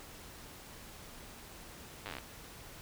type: slowing click train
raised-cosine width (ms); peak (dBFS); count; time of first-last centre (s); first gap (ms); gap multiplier
0.3; -25; 11; 2.06-2.184; 9; 1.07
effects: pink hiss -51 dBFS RMS until 2.81 s